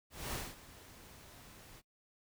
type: noise with ADSR envelope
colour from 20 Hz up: pink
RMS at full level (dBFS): -39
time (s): 0.1-1.82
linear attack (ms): 230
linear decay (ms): 220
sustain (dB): -17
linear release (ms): 38
effects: noise-tail reverb RT60 0.1 s tail -20 dB re dry